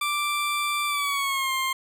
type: tone with pitch glide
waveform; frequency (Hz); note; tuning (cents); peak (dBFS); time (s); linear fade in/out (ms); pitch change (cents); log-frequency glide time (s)
20% pulse; 1174.7 to 1058.7; D6 to C6; 0 to +20; -19; 0.01-1.73; 5; -180; 0.87-1.52
effects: none